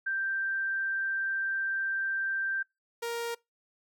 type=tone pair in turn; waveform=sine / sawtooth; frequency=1571 / 468.1 Hz; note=G6 / A#4; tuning=+3 / +7 cents; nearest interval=octave + major sixth; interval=2096 cents; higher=first; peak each=-28 dBFS; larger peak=neither; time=0.06-2.63 / 3.02-3.35 s; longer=first; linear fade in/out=10 ms; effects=noise-tail reverb RT60 0.2 s tail -24 dB re dry